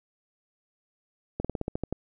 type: slowing click train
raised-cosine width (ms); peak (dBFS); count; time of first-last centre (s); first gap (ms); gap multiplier
2; -16; 9; 1.4-1.926; 46; 1.1
effects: none